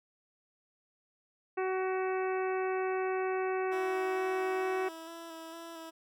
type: harmonic tone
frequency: 375.6 Hz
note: F#4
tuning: 26 cents sharp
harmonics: 1 / 2 / 3 / 4 / 5 / 6 / 7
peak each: -31 / -37 / -41 / -43 / -45 / -47 / -48 dBFS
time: 1.57-4.89 s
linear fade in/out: 10 ms
type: tone with vibrato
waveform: 15% pulse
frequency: 329.6 Hz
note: E4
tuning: in tune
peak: -37 dBFS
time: 3.71-5.91 s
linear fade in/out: 20 ms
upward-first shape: square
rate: 2.2 Hz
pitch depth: 20 cents each way
effects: none